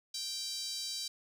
5% pulse tone with high-pass filter, 784 Hz, G5, in tune, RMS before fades -39 dBFS, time 0.14-1.08 s, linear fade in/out 5 ms, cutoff 4300 Hz, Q 3.9, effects none

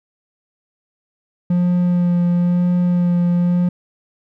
triangle tone with vibrato, 176.2 Hz, F3, 16 cents sharp, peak -11 dBFS, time 1.5-3.69 s, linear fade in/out 5 ms, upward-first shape sine, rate 1 Hz, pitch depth 14 cents each way, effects none

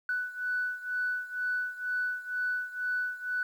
sine beating tone pair, 1487 / 1489.1 Hz, F#6 / F#6, +8 / +11 cents, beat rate 2.1 Hz, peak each -31 / -34 dBFS, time 0.09-3.43 s, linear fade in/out 2 ms, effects tanh soft clip ceiling -22 dBFS + 10-bit

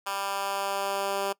10% pulse tone with high-pass filter sweep, 197.5 Hz, G3, 13 cents sharp, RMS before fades -30 dBFS, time 0.06-1.33 s, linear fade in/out 10 ms, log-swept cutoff 1000 to 430 Hz, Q 1.2, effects noise-tail reverb RT60 0.1 s tail -22 dB re dry

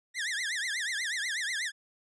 sawtooth tone with vibrato, 1834 Hz, A#6, 29 cents flat, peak -27 dBFS, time 0.14-1.72 s, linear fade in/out 50 ms, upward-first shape triangle, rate 8.2 Hz, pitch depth 260 cents each way, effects resampled to 22050 Hz

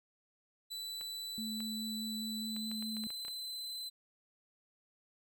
40% pulse tone with pitch glide, 3978 to 4041 Hz, B7 to B7, +12 to +39 cents, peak -39 dBFS, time 0.7-3.9 s, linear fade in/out 20 ms, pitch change +27 cents, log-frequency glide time 2.38-2.83 s
clicks, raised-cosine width 0.3 ms, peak -34 dBFS, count 10, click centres 1.012 / 1.604 / 2.565 / 2.715 / 2.825 / 2.968 / 3.038 / 3.104 / 3.25 / 3.282 s
sine tone with vibrato, 219.8 Hz, A3, 2 cents flat, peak -39 dBFS, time 1.38-3.07 s, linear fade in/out 0 ms, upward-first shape sine, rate 4.8 Hz, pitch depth 12 cents each way
effects none

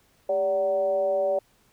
sine tone with frequency modulation, 576 Hz, D5, 34 cents flat, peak -21 dBFS, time 0.29-1.39 s, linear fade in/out 5 ms, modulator 178 Hz, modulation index 0.59, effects pink hiss -63 dBFS RMS until 1.72 s

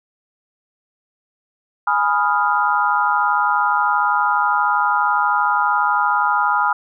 sine chord, F half-diminished seventh, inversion first, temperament equal, 830.6 / 987.8 / 1244.5 / 1396.9 Hz, Ab5 / Cb6 / Eb6 / F6, 0 / 0 / 0 / 0 cents, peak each -20 dBFS, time 1.87-6.73 s, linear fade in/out 5 ms, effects none

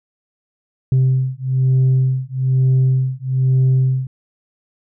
sine beating tone pair, 130 / 131.1 Hz, C3 / C3, -11 / +4 cents, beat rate 1.1 Hz, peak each -14 dBFS, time 0.92-4.07 s, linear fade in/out 2 ms, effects tanh soft clip ceiling -9 dBFS

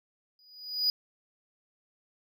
triangle tone with exponential growth, 4930 Hz, D#8, 17 cents flat, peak -20 dBFS, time 0.39-0.9 s, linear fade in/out 1 ms, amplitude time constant 110 ms, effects none

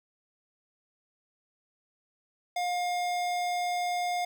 square tone with notch filter, 711 Hz, F5, 31 cents sharp, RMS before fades -30 dBFS, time 2.56-4.25 s, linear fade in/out 5 ms, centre 12000 Hz, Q 1.1, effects 11-bit

